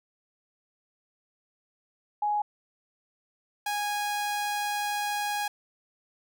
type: tone pair in turn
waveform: sine / sawtooth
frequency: 834 / 825.9 Hz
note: G#5 / G#5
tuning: +7 / -10 cents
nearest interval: unison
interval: 17 cents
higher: first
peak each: -24 dBFS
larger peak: neither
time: 2.22-2.42 / 3.66-5.48 s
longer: second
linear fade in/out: 5 ms
effects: none